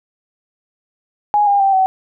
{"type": "tone with pitch steps", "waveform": "sine", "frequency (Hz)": [830.6, 806, 782.2, 759], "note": ["G#5", "G5", "G5", "F#5"], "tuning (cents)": [0, 48, -4, 44], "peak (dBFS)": -10, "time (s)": [1.34, 1.86], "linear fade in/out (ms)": 0, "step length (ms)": 130, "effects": []}